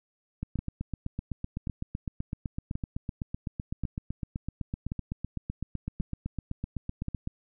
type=two click trains; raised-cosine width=5 ms; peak=-20 / -19 dBFS; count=55 / 7; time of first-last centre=0.43-7.274 / 0.59-7.084 s; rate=7.89 / 0.924 Hz; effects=none

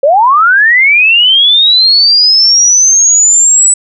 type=linear sweep; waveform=sine; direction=up; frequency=523.3 to 7970 Hz; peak=-3 dBFS; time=0.03-3.74 s; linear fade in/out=5 ms; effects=none

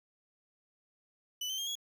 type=tone with pitch steps; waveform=30% pulse; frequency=2985 / 3097 / 3214 / 3335 Hz; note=F#7 / G7 / G7 / G#7; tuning=+15 / -22 / +43 / +7 cents; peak=-32 dBFS; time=1.41-1.754 s; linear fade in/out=5 ms; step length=86 ms; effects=none

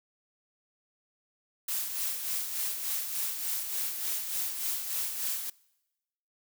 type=noise with tremolo; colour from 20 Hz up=blue; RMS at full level=-31 dBFS; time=1.68-5.5 s; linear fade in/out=5 ms; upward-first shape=sine; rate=3.4 Hz; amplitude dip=50%; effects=noise-tail reverb RT60 1.0 s tail -24 dB re dry

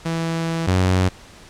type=tone pair in turn; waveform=sawtooth; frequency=164.81 / 92.5 Hz; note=E3 / F#2; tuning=0 / 0 cents; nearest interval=minor seventh; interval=1000 cents; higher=first; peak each=-17 / -11 dBFS; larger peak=second; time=0.05-0.67 / 0.67-1.09 s; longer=first; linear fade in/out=10 ms; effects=pink hiss -44 dBFS RMS until 1.49 s + low-pass 8000 Hz 12 dB/octave

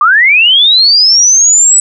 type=linear sweep; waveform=sine; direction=up; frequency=1141 to 7970 Hz; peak=-3 dBFS; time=0.01-1.8 s; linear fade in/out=2 ms; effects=none

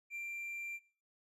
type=tone with hard clipping; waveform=triangle; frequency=2365 Hz; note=D7; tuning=12 cents sharp; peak=-40 dBFS; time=0.1-0.8 s; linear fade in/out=50 ms; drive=5 dB; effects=noise-tail reverb RT60 0.5 s tail -23 dB re dry + resampled to 32000 Hz

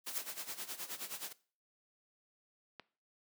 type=noise with exponential growth; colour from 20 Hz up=blue; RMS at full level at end=-33 dBFS; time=0.04-0.18 s; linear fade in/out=1 ms; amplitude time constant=30 ms
type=noise with tremolo; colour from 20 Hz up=white; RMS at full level=-41 dBFS; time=0.06-1.33 s; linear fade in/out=10 ms; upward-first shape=sine; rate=9.5 Hz; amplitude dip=80%
type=click; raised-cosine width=0.3 ms; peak=-31 dBFS; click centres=2.797 s
effects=noise-tail reverb RT60 0.4 s tail -19 dB re dry + high-pass 200 Hz 12 dB/octave

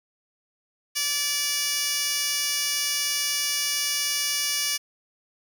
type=tone with high-pass filter; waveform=15% pulse; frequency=579 Hz; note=D5; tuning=25 cents flat; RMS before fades=-26 dBFS; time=0.95-4.78 s; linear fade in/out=20 ms; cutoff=3900 Hz; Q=1.8; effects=none

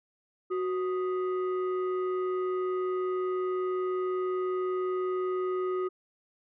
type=tone pair together; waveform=sine; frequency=370 / 1244.5 Hz; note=F#4 / D#6; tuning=0 / 0 cents; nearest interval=octave + major sixth; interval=2100 cents; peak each=-26 / -34 dBFS; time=0.5-5.89 s; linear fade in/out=20 ms; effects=tanh soft clip ceiling -25 dBFS

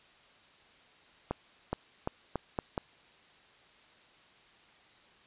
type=accelerating click train; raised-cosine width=1 ms; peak=-17 dBFS; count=6; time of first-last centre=1.31-2.778 s; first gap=420 ms; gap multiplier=0.82; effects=white hiss -60 dBFS RMS until 5.26 s + resampled to 8000 Hz

